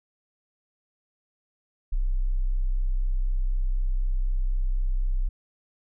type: tone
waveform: sine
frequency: 32 Hz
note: C1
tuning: 38 cents flat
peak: -21 dBFS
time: 1.92-5.29 s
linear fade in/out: 10 ms
effects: none